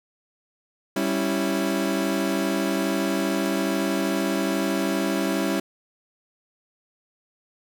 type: chord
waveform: 30% pulse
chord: C# diminished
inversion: second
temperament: equal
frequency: 196 / 277.2 / 329.6 Hz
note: G3 / C#4 / E4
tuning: 0 / 0 / 0 cents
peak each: -24 dBFS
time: 0.96-5.6 s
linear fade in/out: 5 ms
effects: none